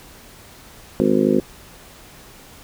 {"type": "harmonic tone", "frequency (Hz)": 51.91, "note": "G#1", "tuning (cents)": 0, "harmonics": [3, 4, 5, 6, 7, 8, 9, 10], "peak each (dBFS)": [-28, -20, -19, -27, -19, -29, -24, -25], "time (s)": [1, 1.4], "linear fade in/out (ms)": 0, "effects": ["pink hiss -44 dBFS RMS until 2.63 s"]}